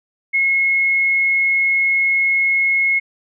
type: tone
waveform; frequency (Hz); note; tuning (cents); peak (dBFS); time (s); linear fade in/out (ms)
sine; 2170; C#7; -37; -13; 0.33-3; 20
effects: none